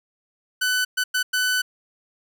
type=tone bursts at uneven times; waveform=sawtooth; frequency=1500 Hz; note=F#6; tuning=23 cents sharp; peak=-16 dBFS; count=4; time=0.61-0.85 / 0.97-1.04 / 1.14-1.23 / 1.33-1.62 s; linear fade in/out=10 ms; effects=none